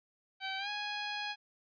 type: tone with pitch glide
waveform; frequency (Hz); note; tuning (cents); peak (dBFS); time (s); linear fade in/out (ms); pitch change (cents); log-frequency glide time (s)
10% pulse; 770 to 830; G5 to G#5; -31 to -1; -27; 0.4-1.36; 50; +130; 0.58-0.69
effects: resampled to 11025 Hz